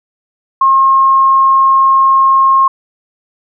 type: tone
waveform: sine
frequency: 1074 Hz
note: C6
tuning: 45 cents sharp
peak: -5 dBFS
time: 0.61-2.68 s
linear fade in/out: 5 ms
effects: none